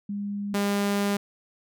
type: tone pair in turn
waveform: sine / sawtooth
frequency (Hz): 202.8 / 201.9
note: G#3 / G#3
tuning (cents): -41 / -49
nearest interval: unison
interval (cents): 8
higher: first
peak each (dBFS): -28 / -19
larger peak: second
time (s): 0.09-0.54 / 0.54-1.17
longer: second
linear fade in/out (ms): 5
effects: none